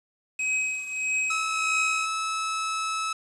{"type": "tone with tremolo", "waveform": "square", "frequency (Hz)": 2538, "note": "D#7", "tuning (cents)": 34, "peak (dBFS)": -23, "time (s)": [0.39, 2.06], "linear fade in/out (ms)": 5, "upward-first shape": "triangle", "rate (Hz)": 1.6, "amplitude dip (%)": 75}
{"type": "tone", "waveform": "sawtooth", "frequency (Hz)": 1300, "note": "E6", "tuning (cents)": -24, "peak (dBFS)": -23, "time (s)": [1.3, 3.13], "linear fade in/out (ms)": 5}
{"effects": ["resampled to 24000 Hz", "8-bit"]}